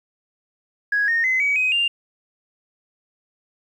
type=tone with pitch steps; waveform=sine; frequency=1661.2 / 1843.2 / 2045 / 2269 / 2518 / 2794 Hz; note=G#6 / A#6 / C7 / C#7 / D#7 / F7; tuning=0 / -20 / -40 / +40 / +20 / 0 cents; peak=-16 dBFS; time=0.92-1.88 s; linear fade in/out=5 ms; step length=160 ms; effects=tanh soft clip ceiling -12 dBFS + 9-bit